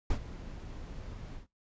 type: noise with ADSR envelope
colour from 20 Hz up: brown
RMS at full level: -28 dBFS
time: 0.1-1.47 s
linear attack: 4 ms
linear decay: 79 ms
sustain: -15 dB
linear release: 120 ms
effects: noise-tail reverb RT60 0.2 s tail -23 dB re dry + resampled to 16000 Hz